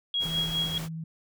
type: tone with tremolo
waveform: sine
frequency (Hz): 3300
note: G#7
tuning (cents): -12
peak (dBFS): -24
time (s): 0.14-0.78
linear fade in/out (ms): 2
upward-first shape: sine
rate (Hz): 4.9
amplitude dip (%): 65
type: noise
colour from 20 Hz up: pink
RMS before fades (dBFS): -39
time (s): 0.19-0.89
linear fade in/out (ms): 50
type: tone with vibrato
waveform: sine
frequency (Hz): 161.8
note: E3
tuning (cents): -32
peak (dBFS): -33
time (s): 0.25-1.04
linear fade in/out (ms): 5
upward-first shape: sine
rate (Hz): 14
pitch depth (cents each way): 9
effects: none